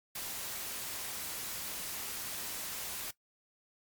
white noise, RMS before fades -40 dBFS, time 0.15-3.11 s, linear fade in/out 5 ms, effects noise-tail reverb RT60 0.1 s tail -18 dB re dry + Opus 48 kbps

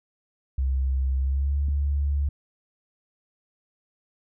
sine tone with pitch glide, 66.1 to 71.25 Hz, C2 to C#2, +18 to +48 cents, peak -21 dBFS, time 0.58-2.29 s, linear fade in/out 5 ms, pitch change +130 cents, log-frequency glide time 1.19-1.58 s
click, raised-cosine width 5 ms, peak -25 dBFS, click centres 1.685 s
effects none

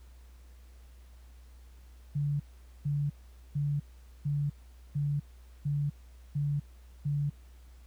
sine tone bursts, 144.5 Hz, D3, 28 cents flat, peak -27 dBFS, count 8, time 2.15-7.3 s, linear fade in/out 10 ms, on 250 ms, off 450 ms, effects added 61 Hz sine -50 dBFS peak until 7.86 s + pink hiss -65 dBFS RMS until 7.86 s

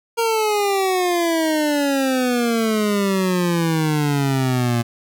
25% pulse exponential sweep, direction down, 466.2 to 116.54 Hz, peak -13 dBFS, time 0.17-4.83 s, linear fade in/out 20 ms, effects none

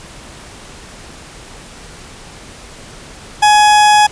40% pulse tone, 840 Hz, G#5, 19 cents sharp, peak -5 dBFS, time 3.42-4.07 s, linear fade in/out 10 ms, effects pink hiss -35 dBFS RMS until 4.11 s + resampled to 22050 Hz

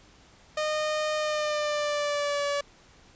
sawtooth tone with pitch glide, 613 to 571.9 Hz, D#5 to D5, -26 to -46 cents, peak -22 dBFS, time 0.57-2.61 s, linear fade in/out 5 ms, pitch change -120 cents, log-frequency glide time 1.16-2.45 s, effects pink hiss -56 dBFS RMS until 3.15 s + resampled to 16000 Hz

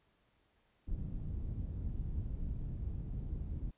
pink low-pass noise, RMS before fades -39 dBFS, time 0.87-3.71 s, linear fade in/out 10 ms, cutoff 140 Hz, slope 12 dB/octave, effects pink hiss -74 dBFS RMS until 3.77 s + resampled to 8000 Hz

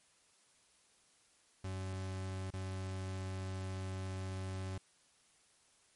40% pulse tone with dropouts, 94.5 Hz, F#2, 37 cents sharp, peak -38 dBFS, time 1.64-4.78 s, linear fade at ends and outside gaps 5 ms, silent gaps 2.505-2.536 s, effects white hiss -69 dBFS RMS until 5.95 s + MP3 48 kbps

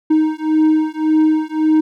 triangle beating tone pair, 311.1 / 312.9 Hz, D#4 / D#4, 0 / +10 cents, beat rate 1.8 Hz, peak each -13 dBFS, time 0.1-1.81 s, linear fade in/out 10 ms, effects none

